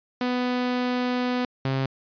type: tone pair in turn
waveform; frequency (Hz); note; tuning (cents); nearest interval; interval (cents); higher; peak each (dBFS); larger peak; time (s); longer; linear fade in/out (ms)
sawtooth; 248.6 / 133.84; B3 / C3; +12 / +40; major seventh; 1072; first; -19; neither; 0.21-1.45 / 1.65-1.86; first; 2
effects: resampled to 11025 Hz